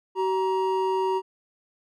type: tone pair together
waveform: triangle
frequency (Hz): 380 / 943.3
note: F#4 / A#5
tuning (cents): +46 / +20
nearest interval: octave + major third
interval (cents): 1574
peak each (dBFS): -22 / -24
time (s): 0.15-1.22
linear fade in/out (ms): 50
effects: none